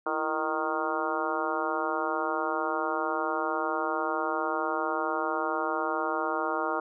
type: harmonic tone with a mistuned harmonic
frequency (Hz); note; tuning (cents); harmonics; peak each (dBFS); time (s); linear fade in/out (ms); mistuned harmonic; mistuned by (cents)
155.56; D#3; 0; 2 / 3 / 4 / 5 / 6 / 7 / 8 / 9; -35 / -35 / -35 / -35 / -35 / -35 / -35 / -35; 0.06-6.8; 5; 2; +110
effects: none